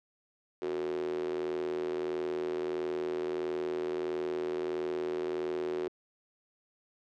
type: tone with high-pass filter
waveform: square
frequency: 40.76 Hz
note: E1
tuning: 19 cents flat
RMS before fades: -34 dBFS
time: 0.62-5.88 s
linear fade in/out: 0 ms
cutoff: 380 Hz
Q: 8.5
effects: low-pass 4000 Hz 12 dB/octave